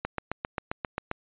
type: click train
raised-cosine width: 0.5 ms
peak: -14 dBFS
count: 9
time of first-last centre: 0.05-1.114 s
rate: 7.52 Hz
effects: resampled to 8000 Hz